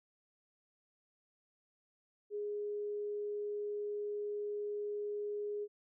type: tone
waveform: sine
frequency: 414.4 Hz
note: G#4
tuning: 4 cents flat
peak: -36 dBFS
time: 2.3-5.68 s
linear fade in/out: 50 ms
effects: none